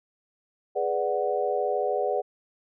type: chord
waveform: sine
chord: G# half-diminished seventh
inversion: none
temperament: equal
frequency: 415.3 / 493.9 / 587.3 / 740 Hz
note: G#4 / B4 / D5 / F#5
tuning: 0 / 0 / 0 / 0 cents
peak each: -29 dBFS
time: 0.75-2.22 s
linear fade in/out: 20 ms
effects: none